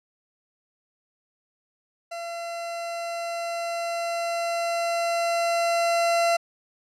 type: tone with level ramp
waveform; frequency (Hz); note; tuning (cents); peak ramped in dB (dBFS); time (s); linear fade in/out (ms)
40% pulse; 680; F5; -46; -31 to -18; 2.11-6.37; 10
effects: low-pass 9000 Hz 12 dB/octave